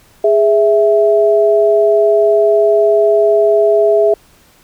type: tone pair together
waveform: sine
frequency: 414.1 / 658 Hz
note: G#4 / E5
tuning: -5 / -3 cents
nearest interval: minor sixth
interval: 802 cents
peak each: -10 dBFS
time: 0.24-4.14 s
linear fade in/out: 5 ms
effects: pink hiss -48 dBFS RMS until 4.63 s